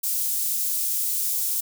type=high-pass noise; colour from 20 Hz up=white; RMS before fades=-25 dBFS; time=0.03-1.61 s; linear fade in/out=10 ms; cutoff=7600 Hz; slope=12 dB/octave; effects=none